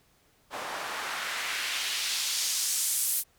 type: noise with band-pass filter sweep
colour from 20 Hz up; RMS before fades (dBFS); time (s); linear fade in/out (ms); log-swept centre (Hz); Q
white; -31; 0.5-3.24; 50; 700 to 12000; 1.1
effects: pink hiss -65 dBFS RMS until 3.38 s